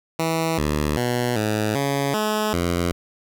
10% pulse tone with pitch steps, 162.9 / 74.9 / 122.4 / 107.1 / 139.8 / 213.8 / 86.8 Hz, E3 / D2 / B2 / A2 / C#3 / A3 / F2, -20 / +35 / -15 / -46 / +15 / -49 / -10 cents, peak -12 dBFS, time 0.19-2.92 s, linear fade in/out 5 ms, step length 390 ms, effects none

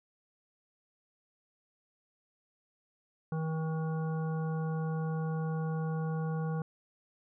harmonic tone, 159.5 Hz, D#3, 43 cents sharp, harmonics 1 / 3 / 5 / 7 / 9, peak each -31 / -41 / -45 / -48 / -50 dBFS, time 3.32-6.62 s, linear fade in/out 2 ms, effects none

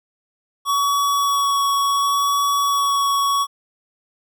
square tone with vibrato, 1125 Hz, C#6, 25 cents sharp, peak -17 dBFS, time 0.65-3.47 s, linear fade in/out 50 ms, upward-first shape sine, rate 0.69 Hz, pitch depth 10 cents each way, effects none

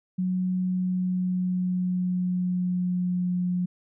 sine tone with pitch glide, 183.7 to 179.4 Hz, F#3 to F3, -12 to +47 cents, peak -23 dBFS, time 0.18-3.66 s, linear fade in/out 10 ms, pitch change -41 cents, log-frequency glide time 0.55-3.35 s, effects none

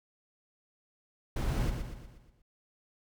brown noise with echo, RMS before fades -31 dBFS, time 1.36-1.7 s, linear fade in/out 5 ms, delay 120 ms, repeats 6, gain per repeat -6 dB, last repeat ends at 2.42 s, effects none

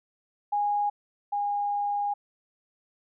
sine tone pair in turn, 823 / 816.8 Hz, G#5 / G#5, -16 / -29 cents, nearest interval unison, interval 13 cents, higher first, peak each -23 / -25 dBFS, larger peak first, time 0.52-0.9 / 1.32-2.14 s, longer second, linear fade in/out 10 ms, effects none

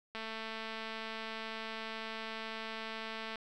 click train, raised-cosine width 0.3 ms, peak -26 dBFS, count 713, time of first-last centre 0.15-3.357 s, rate 222 Hz, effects none

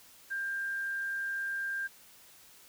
sine tone with quantisation, 1592 Hz, G6, 26 cents sharp, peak -32 dBFS, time 0.3-1.88 s, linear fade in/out 20 ms, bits 10, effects white hiss -57 dBFS RMS until 2.68 s

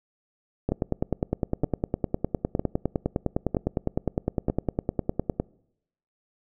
two click trains, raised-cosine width 2 ms, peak -10 / -11 dBFS, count 47 / 5, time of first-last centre 0.72-5.4 / 0.69-4.5 s, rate 9.83 / 1.05 Hz, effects noise-tail reverb RT60 0.8 s tail -25 dB re dry

